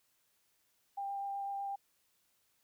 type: tone with vibrato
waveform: sine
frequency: 795 Hz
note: G5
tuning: 24 cents sharp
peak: -36 dBFS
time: 0.97-1.76 s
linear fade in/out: 10 ms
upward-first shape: sine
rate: 8 Hz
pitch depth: 9 cents each way
effects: white hiss -75 dBFS RMS until 2.63 s